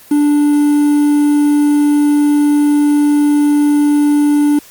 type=tone with quantisation; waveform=triangle; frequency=293 Hz; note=D4; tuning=4 cents flat; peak=-6 dBFS; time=0.11-4.59 s; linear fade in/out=5 ms; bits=5; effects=white hiss -40 dBFS RMS until 4.7 s + Opus 32 kbps